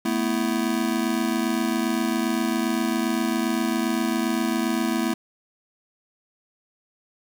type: chord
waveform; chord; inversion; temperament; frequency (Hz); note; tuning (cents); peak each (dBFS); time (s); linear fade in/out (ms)
square; A suspended second; none; just; 220 / 247.5 / 330; A3 / B3 / E4; 0 / +4 / +2; -27; 0.05-5.14; 5
effects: 8-bit